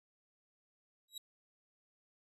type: tone with exponential growth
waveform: sawtooth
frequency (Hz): 3860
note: B7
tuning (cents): -40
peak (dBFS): -37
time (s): 1.08-1.18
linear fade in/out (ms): 5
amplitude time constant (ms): 20
effects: resampled to 32000 Hz